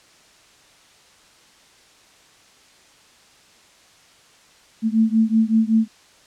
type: beating tone pair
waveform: sine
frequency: 220 / 225.3 Hz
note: A3 / A3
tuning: 0 / +41 cents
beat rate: 5.3 Hz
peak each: -17 / -18 dBFS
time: 4.82-5.88 s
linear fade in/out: 50 ms
effects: white hiss -52 dBFS RMS until 6.26 s + low-pass 7000 Hz 12 dB/octave